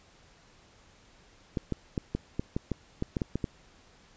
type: clicks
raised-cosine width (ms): 3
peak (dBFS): -16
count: 12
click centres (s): 1.572 / 1.723 / 1.978 / 2.15 / 2.395 / 2.565 / 2.717 / 3.024 / 3.168 / 3.218 / 3.356 / 3.442
effects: pink hiss -59 dBFS RMS until 4.16 s + resampled to 16000 Hz